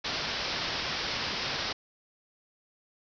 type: low-pass noise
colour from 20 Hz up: white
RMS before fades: -33 dBFS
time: 0.04-1.73 s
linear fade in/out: 10 ms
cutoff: 5500 Hz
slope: 96 dB/octave
effects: none